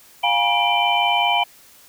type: tone cluster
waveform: sine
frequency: 707 / 812 / 959 / 2362 / 3050 Hz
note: F5 / G#5 / A#5 / D7 / G7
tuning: +21 / -39 / +49 / +9 / -48 cents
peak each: -22 dBFS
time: 0.23-1.44 s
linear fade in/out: 10 ms
effects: white hiss -49 dBFS RMS until 1.88 s